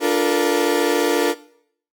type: chord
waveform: 35% pulse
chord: Bb major seventh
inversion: first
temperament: equal with one note detuned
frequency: 293.7 / 349.2 / 440 / 474.3 Hz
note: D4 / F4 / A4 / Bb4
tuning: 0 / 0 / 0 / +30 cents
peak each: -20 dBFS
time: 0-1.35 s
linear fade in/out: 50 ms
effects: noise-tail reverb RT60 0.6 s tail -18 dB re dry